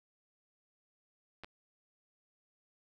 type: clicks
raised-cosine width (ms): 0.3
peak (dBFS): -30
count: 2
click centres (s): 1.436 / 1.445
effects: none